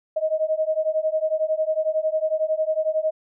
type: beating tone pair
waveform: sine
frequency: 622.3 / 633.3 Hz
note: D#5 / D#5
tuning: 0 / +30 cents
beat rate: 11 Hz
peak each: -23 dBFS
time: 0.16-3.11 s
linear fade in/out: 10 ms
effects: none